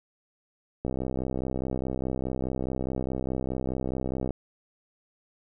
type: click train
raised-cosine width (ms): 2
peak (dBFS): -17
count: 225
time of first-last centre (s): 0.85-4.307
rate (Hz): 64.8
effects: none